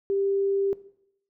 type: tone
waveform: sine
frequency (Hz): 394.5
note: G4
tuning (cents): +11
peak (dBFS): -22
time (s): 0.1-0.73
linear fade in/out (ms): 0
effects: noise-tail reverb RT60 0.7 s tail -17 dB re dry